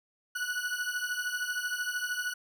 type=beating tone pair; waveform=40% pulse; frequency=1467 / 1480 Hz; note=F#6 / F#6; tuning=-15 / 0 cents; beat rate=13 Hz; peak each=-33 / -34 dBFS; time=0.35-2.34 s; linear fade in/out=10 ms; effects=none